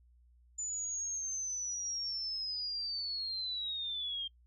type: linear sweep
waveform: sine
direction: down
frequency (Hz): 7040 to 3183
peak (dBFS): -35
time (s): 0.58-4.28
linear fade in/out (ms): 10
effects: noise-tail reverb RT60 0.1 s tail -24 dB re dry + added 60 Hz sine -61 dBFS peak until 4.46 s